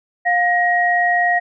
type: tone pair together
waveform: sine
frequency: 707.2 / 1888 Hz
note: F5 / A#6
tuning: +22 / +22 cents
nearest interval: octave + perfect fourth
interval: 1700 cents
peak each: -16 dBFS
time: 0.25-1.4 s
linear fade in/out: 20 ms
effects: none